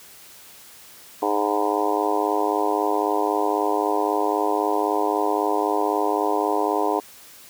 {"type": "harmonic tone with a mistuned harmonic", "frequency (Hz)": 103.83, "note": "G#2", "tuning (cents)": 0, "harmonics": [3, 4, 5, 6, 7, 8, 9, 10], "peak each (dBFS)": [-27, -25, -30, -31, -26, -29, -27, -30], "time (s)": [1.22, 7], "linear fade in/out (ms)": 5, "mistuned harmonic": 10, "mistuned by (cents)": -43, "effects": ["white hiss -46 dBFS RMS until 7.49 s", "high-pass 60 Hz 12 dB/octave"]}